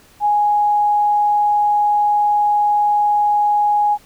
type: tone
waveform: sine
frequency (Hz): 830.6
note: G#5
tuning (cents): 0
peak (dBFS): -12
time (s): 0.2-3.98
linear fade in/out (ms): 50
effects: pink hiss -49 dBFS RMS until 4.05 s